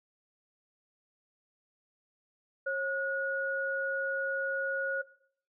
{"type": "tone pair together", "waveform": "sine", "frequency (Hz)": [543, 1451.4], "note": ["C#5", "F#6"], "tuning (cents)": [-36, -34], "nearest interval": "octave + perfect fourth", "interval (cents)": 1702, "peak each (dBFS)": [-32, -32], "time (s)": [2.66, 5.02], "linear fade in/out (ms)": 10, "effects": ["noise-tail reverb RT60 0.6 s tail -18 dB re dry"]}